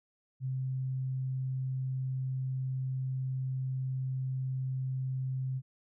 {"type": "tone", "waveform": "sine", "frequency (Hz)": 130.81, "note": "C3", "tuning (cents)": 0, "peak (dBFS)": -31, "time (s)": [0.4, 5.62], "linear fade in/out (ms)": 50, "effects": []}